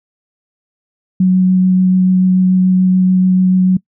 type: tone with vibrato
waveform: sine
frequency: 185 Hz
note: F#3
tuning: in tune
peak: -7 dBFS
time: 1.2-3.77 s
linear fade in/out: 5 ms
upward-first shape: sine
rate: 6.9 Hz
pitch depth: 8 cents each way
effects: noise-tail reverb RT60 0.1 s tail -23 dB re dry